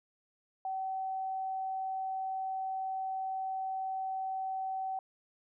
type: tone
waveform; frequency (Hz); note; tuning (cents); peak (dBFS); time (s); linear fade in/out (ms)
sine; 763; G5; -47; -33; 0.65-4.99; 2
effects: none